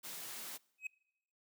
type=noise; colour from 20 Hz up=white; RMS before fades=-46 dBFS; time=0.03-0.58 s; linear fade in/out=20 ms
type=tone with exponential growth; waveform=triangle; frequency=2542 Hz; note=D#7; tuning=36 cents sharp; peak=-33 dBFS; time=0.78-0.87 s; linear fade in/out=5 ms; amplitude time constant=18 ms
effects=noise-tail reverb RT60 0.9 s tail -25 dB re dry + high-pass 150 Hz 12 dB/octave